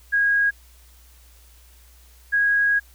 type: tone pair in turn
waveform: sine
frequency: 1641 / 1648.2 Hz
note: G#6 / G#6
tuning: -21 / -14 cents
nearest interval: unison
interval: 7 cents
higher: second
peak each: -16 dBFS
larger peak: neither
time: 0.12-0.51 / 2.32-2.8 s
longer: second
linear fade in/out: 20 ms
effects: added 60 Hz sine -49 dBFS peak until 2.94 s + white hiss -55 dBFS RMS until 2.94 s